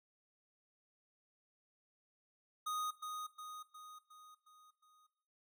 square tone with echo, 1243 Hz, D#6, 2 cents flat, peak -38 dBFS, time 2.66-2.91 s, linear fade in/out 10 ms, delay 360 ms, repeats 6, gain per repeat -5 dB, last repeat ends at 5.07 s, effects noise-tail reverb RT60 0.7 s tail -17 dB re dry

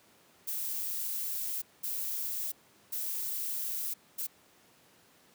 violet noise bursts at uneven times, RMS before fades -35 dBFS, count 4, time 0.47-1.62 / 1.83-2.52 / 2.92-3.94 / 4.18-4.27 s, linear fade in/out 10 ms, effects pink hiss -62 dBFS RMS until 5.34 s + high-pass 150 Hz 12 dB/octave

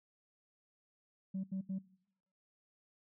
sine tone bursts, 190.5 Hz, G3, 49 cents flat, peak -34 dBFS, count 3, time 1.34-1.788 s, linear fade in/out 10 ms, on 98 ms, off 77 ms, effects noise-tail reverb RT60 0.8 s tail -23 dB re dry + tanh soft clip ceiling -33 dBFS

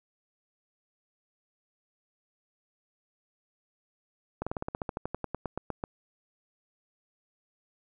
slowing click train, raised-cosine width 1 ms, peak -18 dBFS, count 18, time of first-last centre 4.42-5.839 s, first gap 46 ms, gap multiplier 1.07, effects none

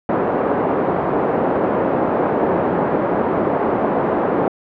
pink band-pass noise, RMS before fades -18 dBFS, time 0.09-4.48 s, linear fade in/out 2 ms, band 290 to 820 Hz, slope 12 dB/octave, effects low-pass 2000 Hz 12 dB/octave

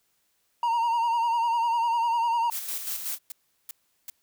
triangle tone with vibrato, 932.3 Hz, A#5, in tune, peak -20 dBFS, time 0.63-2.5 s, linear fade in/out 2 ms, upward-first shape sine, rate 10 Hz, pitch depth 49 cents each way
blue noise with tremolo, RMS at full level -31 dBFS, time 2.5-3.19 s, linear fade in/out 50 ms, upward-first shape square, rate 5.4 Hz, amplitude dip 45%
blue noise bursts, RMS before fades -37 dBFS, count 5, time 2.52-4.1 s, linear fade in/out 2 ms, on 20 ms, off 370 ms
effects white hiss -71 dBFS RMS until 4.22 s

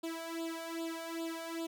sawtooth tone with flanger, 329.6 Hz, E4, in tune, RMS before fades -40 dBFS, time 0.03-1.67 s, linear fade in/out 10 ms, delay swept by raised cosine 0.25 to 1.35 ms, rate 2.5 Hz, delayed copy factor +0.9, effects none

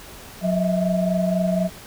sine tone cluster, 182 / 634 / 658 Hz, F#3 / D#5 / E5, -28 / +32 / -3 cents, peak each -20 / -25 / -25 dBFS, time 0.41-1.7 s, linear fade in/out 50 ms, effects pink hiss -41 dBFS RMS until 1.86 s

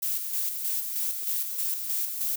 violet noise with tremolo, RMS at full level -28 dBFS, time 0.02-2.36 s, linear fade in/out 10 ms, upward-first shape square, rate 3.2 Hz, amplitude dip 45%, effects none

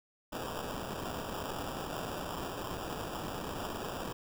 blue noise with sample-and-hold, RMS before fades -39 dBFS, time 0.32-4.13 s, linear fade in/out 10 ms, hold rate 2100 Hz, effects none

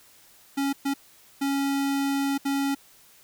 square tone bursts at uneven times, 277.2 Hz, C#4, in tune, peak -24 dBFS, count 4, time 0.57-0.73 / 0.85-0.94 / 1.41-2.38 / 2.45-2.75 s, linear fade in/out 10 ms, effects white hiss -55 dBFS RMS until 3.23 s

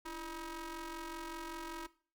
sawtooth ring-modulated tone, 314.2 Hz, D#4, 17 cents sharp, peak -35 dBFS, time 0.05-1.87 s, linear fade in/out 10 ms, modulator 651 Hz, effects noise-tail reverb RT60 0.4 s tail -18 dB re dry

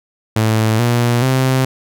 sawtooth tone with pitch steps, 110 / 119.96 / 130.81 Hz, A2 / B2 / C3, 0 / -50 / 0 cents, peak -8 dBFS, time 0.36-1.65 s, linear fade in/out 5 ms, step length 430 ms, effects none

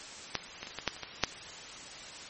clicks, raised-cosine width 0.2 ms, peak -11 / -20 / -24 / -29 / -18 / -9 / -28 / -19 / -6 / -30 dBFS, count 10, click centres 0.353 / 0.63 / 0.671 / 0.708 / 0.787 / 0.877 / 0.965 / 1.033 / 1.237 / 1.324 s, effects white hiss -45 dBFS RMS until 2.29 s + MP3 32 kbps

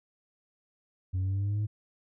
sine exponential sweep, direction up, 91.6 to 107.2 Hz, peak -24 dBFS, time 1.13-1.67 s, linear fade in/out 20 ms, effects tanh soft clip ceiling -26 dBFS

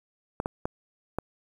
clicks, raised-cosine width 1 ms, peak -14 dBFS, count 4, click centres 0.401 / 0.459 / 0.655 / 1.186 s, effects 8-bit

